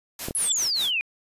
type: noise with tremolo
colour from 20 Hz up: white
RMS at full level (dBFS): -32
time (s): 0.19-0.92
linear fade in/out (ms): 2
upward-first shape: sine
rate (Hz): 5.1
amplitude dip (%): 100
type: clicks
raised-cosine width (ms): 2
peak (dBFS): -17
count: 2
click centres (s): 0.285 / 0.309
type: exponential sweep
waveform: sine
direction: down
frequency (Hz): 11130 to 2399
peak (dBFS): -22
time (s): 0.35-1.01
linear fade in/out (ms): 0
type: tone with exponential growth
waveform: sine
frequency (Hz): 3462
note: A7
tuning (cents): -29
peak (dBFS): -18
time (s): 0.41-0.52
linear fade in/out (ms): 1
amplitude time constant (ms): 23
effects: resampled to 32000 Hz